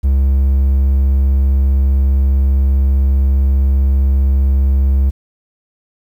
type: tone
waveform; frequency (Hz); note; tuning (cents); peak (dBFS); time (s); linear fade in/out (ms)
triangle; 67.6; C#2; -43; -7; 0.03-5.11; 20
effects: 8-bit